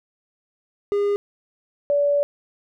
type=tone pair in turn; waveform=triangle / sine; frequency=406.7 / 575.2 Hz; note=G#4 / D5; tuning=-36 / -36 cents; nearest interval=tritone; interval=600 cents; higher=second; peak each=-16 dBFS; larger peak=neither; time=0.92-1.16 / 1.9-2.23 s; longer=second; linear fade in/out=0 ms; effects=none